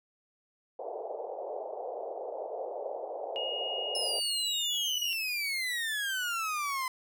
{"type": "band-pass noise", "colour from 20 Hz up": "pink", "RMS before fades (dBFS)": -38, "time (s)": [0.79, 4.2], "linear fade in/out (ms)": 5, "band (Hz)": [440, 770], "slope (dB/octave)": 48}
{"type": "tone with pitch glide", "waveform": "sine", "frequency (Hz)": [2866, 2928], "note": ["F7", "F#7"], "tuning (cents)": [44, -19], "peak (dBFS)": -33, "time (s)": [3.36, 5.13], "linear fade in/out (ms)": 0, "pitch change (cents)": 37, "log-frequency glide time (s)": [4.63, 4.78]}
{"type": "exponential sweep", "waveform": "30% pulse", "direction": "down", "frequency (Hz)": [5280, 1018], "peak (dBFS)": -28, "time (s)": [3.95, 6.88], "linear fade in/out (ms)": 2}
{"effects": []}